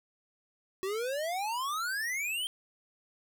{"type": "exponential sweep", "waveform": "square", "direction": "up", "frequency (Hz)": [370, 3195], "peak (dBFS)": -32, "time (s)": [0.83, 2.47], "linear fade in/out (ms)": 0, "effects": ["11-bit"]}